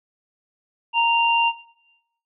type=tone pair together; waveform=sine; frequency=930 / 2782 Hz; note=A#5 / F7; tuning=-4 / -7 cents; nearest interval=octave + perfect fifth; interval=1897 cents; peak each=-18 dBFS; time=0.93-1.53 s; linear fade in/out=50 ms; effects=noise-tail reverb RT60 0.9 s tail -18 dB re dry